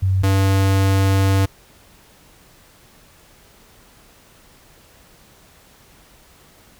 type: tone pair in turn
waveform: sine / square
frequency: 94.8 / 96.9 Hz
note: F#2 / G2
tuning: +43 / -20 cents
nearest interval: unison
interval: 37 cents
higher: second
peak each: -14 dBFS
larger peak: neither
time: 0.02-0.23 / 0.23-1.46 s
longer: second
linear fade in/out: 10 ms
effects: pink hiss -50 dBFS RMS until 6.79 s